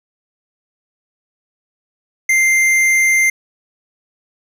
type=tone with tanh clipping; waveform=triangle; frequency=2093 Hz; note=C7; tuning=in tune; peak=-12 dBFS; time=2.29-3.3 s; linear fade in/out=5 ms; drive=17 dB; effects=none